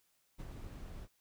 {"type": "noise with ADSR envelope", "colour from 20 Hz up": "brown", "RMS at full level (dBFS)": -44, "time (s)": [0.38, 1.08], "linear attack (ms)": 21, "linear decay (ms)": 44, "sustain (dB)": -3, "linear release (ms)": 47, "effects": ["white hiss -75 dBFS RMS until 1.2 s"]}